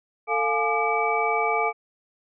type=tone cluster; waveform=sine; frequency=445.6 / 702 / 845 / 1197 / 2295 Hz; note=A4 / F5 / G#5 / D6 / D7; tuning=+22 / +9 / +30 / +33 / -40 cents; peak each=-27 dBFS; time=0.27-1.73 s; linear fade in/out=50 ms; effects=none